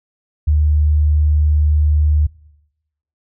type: tone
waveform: sine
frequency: 75.3 Hz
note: D2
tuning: 44 cents sharp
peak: -10 dBFS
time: 0.47-2.27 s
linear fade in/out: 10 ms
effects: noise-tail reverb RT60 0.9 s tail -23 dB re dry